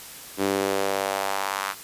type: tone with high-pass filter sweep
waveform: sawtooth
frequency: 98 Hz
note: G2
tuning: in tune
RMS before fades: -26 dBFS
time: 0.37-1.75 s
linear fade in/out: 50 ms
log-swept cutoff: 310 to 1200 Hz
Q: 1.9
effects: white hiss -41 dBFS RMS until 1.83 s + resampled to 32000 Hz